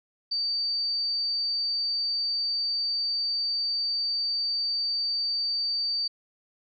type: tone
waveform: sine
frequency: 4615 Hz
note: D8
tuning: 31 cents flat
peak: -25 dBFS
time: 0.31-6.08 s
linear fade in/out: 10 ms
effects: none